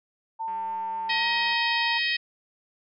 sine tone with pitch glide, 898 to 927 Hz, A5 to A#5, +35 to -10 cents, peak -28 dBFS, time 0.39-1.99 s, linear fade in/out 20 ms, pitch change +55 cents, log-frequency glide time 1.17-1.27 s
click train, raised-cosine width 0.5 ms, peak -35 dBFS, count 210, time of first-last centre 0.48-1.536 s, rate 198 Hz
harmonic tone, 632 Hz, D#5, 27 cents sharp, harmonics 3 / 4 / 5 / 6 / 7 / 8, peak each -27 / -29 / -31 / -33 / -34 / -35 dBFS, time 1.09-2.17 s, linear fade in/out 10 ms
effects none

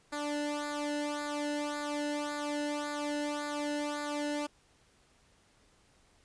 sawtooth tone with flanger, 293.8 Hz, D4, 1 cent sharp, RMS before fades -35 dBFS, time 0.12-4.47 s, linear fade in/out 10 ms, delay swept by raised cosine 0.34 to 0.88 ms, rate 1.8 Hz, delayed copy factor -0.8, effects pink hiss -66 dBFS RMS until 6.24 s + resampled to 22050 Hz

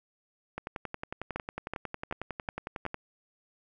two click trains, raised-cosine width 0.5 ms, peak -18 / -20 dBFS, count 5 / 27, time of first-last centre 1.36-2.864 / 0.58-2.944 s, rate 2.66 / 11 Hz, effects none

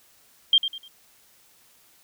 sine tone with echo, 3184 Hz, G7, 26 cents sharp, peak -13 dBFS, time 0.53-0.58 s, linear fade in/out 2 ms, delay 100 ms, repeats 3, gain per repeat -10 dB, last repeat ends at 0.88 s, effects white hiss -58 dBFS RMS until 2.03 s

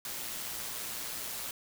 white noise with amplitude modulation, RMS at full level -37 dBFS, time 0.05-1.51 s, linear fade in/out 2 ms, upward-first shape sine, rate 120 Hz, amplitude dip 40%, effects none

